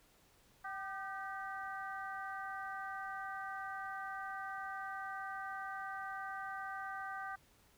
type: harmonic tone with a mistuned harmonic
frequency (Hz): 386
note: G4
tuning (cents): -27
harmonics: 2 / 3 / 4 / 5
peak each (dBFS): -45 / -46 / -45 / -53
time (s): 0.64-7.36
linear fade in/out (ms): 10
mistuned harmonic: 3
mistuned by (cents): +63
effects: pink hiss -68 dBFS RMS until 7.77 s